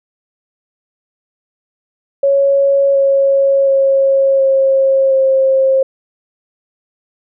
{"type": "tone with pitch steps", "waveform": "sine", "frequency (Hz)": [554.4, 549, 543.6, 538.3, 533], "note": ["C#5", "C#5", "C#5", "C5", "C5"], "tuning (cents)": [0, -17, -34, 49, 32], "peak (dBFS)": -8, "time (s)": [2.23, 5.83], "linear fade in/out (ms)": 5, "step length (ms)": 720, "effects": []}